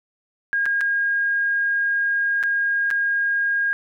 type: tone with dropouts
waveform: sine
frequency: 1625 Hz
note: G#6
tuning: 38 cents flat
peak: -18 dBFS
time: 0.53-3.73 s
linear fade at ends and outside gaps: 0 ms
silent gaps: 0.656-0.662 / 0.808-0.812 / 2.429-2.436 / 2.904-2.911 s
effects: none